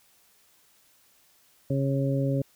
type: harmonic tone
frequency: 137 Hz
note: C#3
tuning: 20 cents flat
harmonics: 1 / 2 / 3 / 4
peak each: -25 / -29 / -35 / -31 dBFS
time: 1.7-2.42 s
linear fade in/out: 5 ms
effects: white hiss -62 dBFS RMS until 2.55 s